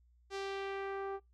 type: tone with low-pass filter sweep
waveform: sawtooth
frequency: 392 Hz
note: G4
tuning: in tune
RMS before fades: -40 dBFS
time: 0.3-1.2 s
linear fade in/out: 50 ms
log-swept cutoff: 5900 to 1000 Hz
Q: 1.2
effects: noise-tail reverb RT60 0.2 s tail -22 dB re dry + added 60 Hz sine -64 dBFS peak until 1.33 s